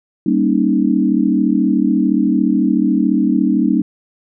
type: chord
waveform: sine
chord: Eb dominant seventh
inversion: first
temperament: equal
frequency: 196 / 233.1 / 277.2 / 311.1 Hz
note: G3 / Bb3 / Db4 / Eb4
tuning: 0 / 0 / 0 / 0 cents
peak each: -17 dBFS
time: 0.26-3.82 s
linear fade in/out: 5 ms
effects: none